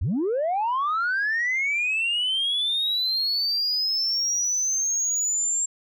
sine linear sweep, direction up, 61.1 to 7459 Hz, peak -20 dBFS, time 0.01-5.66 s, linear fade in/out 10 ms, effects tanh soft clip ceiling -19 dBFS

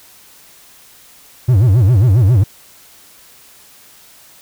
triangle tone with vibrato, 109.2 Hz, A2, 13 cents flat, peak -5 dBFS, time 1.48-2.44 s, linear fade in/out 10 ms, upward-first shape sine, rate 7.4 Hz, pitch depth 300 cents each way, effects white hiss -44 dBFS RMS until 4.41 s

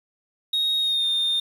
triangle tone with pitch glide, 3752 to 3641 Hz, A#7 to A#7, +11 to -41 cents, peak -18 dBFS, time 0.53-1.4 s, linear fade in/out 5 ms, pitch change -52 cents, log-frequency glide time 0.79-1.06 s, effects tanh soft clip ceiling -15 dBFS + 8-bit

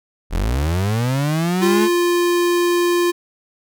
35% pulse linear sweep, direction up, 36.21 to 220 Hz, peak -15 dBFS, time 0.3-1.89 s, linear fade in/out 50 ms
square tone, 349.2 Hz, F4, in tune, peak -15 dBFS, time 1.61-3.12 s, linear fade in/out 20 ms
effects none

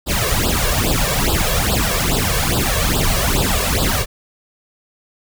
pink noise with flanger, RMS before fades -17 dBFS, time 0.06-4.06 s, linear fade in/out 50 ms, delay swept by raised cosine 0.23 to 1.83 ms, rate 2.4 Hz, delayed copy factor +1, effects none

